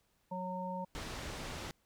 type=harmonic tone; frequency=183.4 Hz; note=F#3; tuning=15 cents flat; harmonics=1 / 3 / 5; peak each=-41 / -43 / -40 dBFS; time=0.31-0.85 s; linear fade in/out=10 ms
type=low-pass noise; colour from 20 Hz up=pink; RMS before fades=-43 dBFS; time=0.95-1.71 s; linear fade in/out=0 ms; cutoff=6500 Hz; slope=12 dB/octave
effects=pink hiss -75 dBFS RMS until 1.85 s